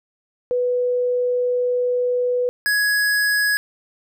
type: tone pair in turn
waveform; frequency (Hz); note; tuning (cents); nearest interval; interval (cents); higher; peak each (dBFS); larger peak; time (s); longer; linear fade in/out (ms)
sine / square; 493.9 / 1672.3; B4 / G#6; 0 / +12; octave + major sixth; 2112; second; -17; neither; 0.51-2.49 / 2.66-3.57; first; 0
effects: none